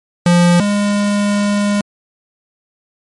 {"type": "tone pair in turn", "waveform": "square", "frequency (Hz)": [174.61, 204.5], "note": ["F3", "G#3"], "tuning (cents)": [0, -26], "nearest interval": "minor third", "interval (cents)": 274, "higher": "second", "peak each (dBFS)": [-8, -13], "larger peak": "first", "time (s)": [[0.26, 0.6], [0.6, 1.81]], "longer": "second", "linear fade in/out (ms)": 2, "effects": ["MP3 48 kbps"]}